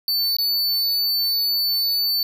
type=tone with dropouts; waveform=square; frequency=4501 Hz; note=C#8; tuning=26 cents sharp; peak=-19 dBFS; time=0.08-2.23 s; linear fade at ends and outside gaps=1 ms; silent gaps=0.367-0.385 s; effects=none